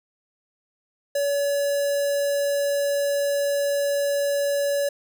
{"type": "tone with notch filter", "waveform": "square", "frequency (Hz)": 568, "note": "C#5", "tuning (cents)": 42, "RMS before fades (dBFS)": -23, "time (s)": [1.15, 4.89], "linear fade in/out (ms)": 5, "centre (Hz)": 2400, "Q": 0.99, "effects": []}